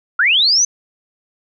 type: linear sweep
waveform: sine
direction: up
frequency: 1325 to 6272 Hz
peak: -10 dBFS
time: 0.19-0.65 s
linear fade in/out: 5 ms
effects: none